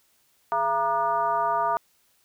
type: tone with frequency modulation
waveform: sine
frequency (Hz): 941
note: A#5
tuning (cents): +16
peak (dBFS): -21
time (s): 0.52-1.77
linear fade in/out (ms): 0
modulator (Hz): 261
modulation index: 1.2
effects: white hiss -65 dBFS RMS until 2.24 s